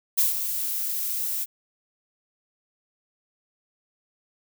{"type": "noise with ADSR envelope", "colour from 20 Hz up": "violet", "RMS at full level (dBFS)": -19, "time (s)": [0.17, 1.46], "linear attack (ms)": 18, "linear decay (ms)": 150, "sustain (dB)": -9, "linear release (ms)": 33, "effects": []}